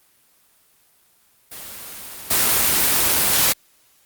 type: noise with level steps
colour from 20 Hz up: white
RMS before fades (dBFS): -35 / -17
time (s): 1.51-3.53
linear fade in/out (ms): 10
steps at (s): 2.3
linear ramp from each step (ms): 10
effects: white hiss -58 dBFS RMS until 4.05 s + Opus 24 kbps